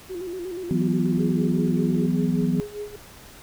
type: tone with vibrato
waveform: sine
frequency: 359.3 Hz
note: F4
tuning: 49 cents sharp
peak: -29 dBFS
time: 0.09-2.08 s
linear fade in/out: 20 ms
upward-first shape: square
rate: 8.3 Hz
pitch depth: 70 cents each way
type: chord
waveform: sine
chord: E suspended second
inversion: none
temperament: equal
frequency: 164.81 / 185 / 246.9 Hz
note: E3 / F#3 / B3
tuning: 0 / 0 / 0 cents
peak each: -24 dBFS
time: 0.71-2.6 s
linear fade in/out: 0 ms
type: tone with tremolo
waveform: sine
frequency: 415.3 Hz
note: G#4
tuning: in tune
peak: -28 dBFS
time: 1.19-2.96 s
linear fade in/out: 5 ms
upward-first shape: sine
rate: 5.1 Hz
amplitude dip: 80%
effects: pink hiss -46 dBFS RMS until 3.42 s